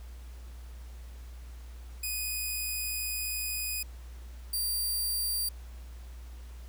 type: tone pair in turn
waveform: 5% pulse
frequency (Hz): 2489 / 4710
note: D#7 / D8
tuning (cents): 0 / +4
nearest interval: major seventh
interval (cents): 1104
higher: second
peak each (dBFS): -22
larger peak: neither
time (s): 2.03-3.83 / 4.53-5.49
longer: first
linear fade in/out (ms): 5
effects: added 60 Hz sine -42 dBFS peak until 6.68 s + pink hiss -58 dBFS RMS until 6.68 s